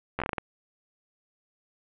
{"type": "slowing click train", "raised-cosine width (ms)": 0.5, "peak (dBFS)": -14, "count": 8, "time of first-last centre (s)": [0.19, 0.382], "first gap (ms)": 12, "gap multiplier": 1.27, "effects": ["resampled to 8000 Hz", "8-bit"]}